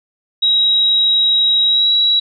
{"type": "tone with pitch glide", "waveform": "sine", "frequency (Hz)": [3833, 3889], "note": ["A#7", "B7"], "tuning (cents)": [47, -27], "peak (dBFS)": -10, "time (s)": [0.42, 2.2], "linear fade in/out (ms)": 10, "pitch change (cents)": 26, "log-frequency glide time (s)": [1.66, 1.91], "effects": []}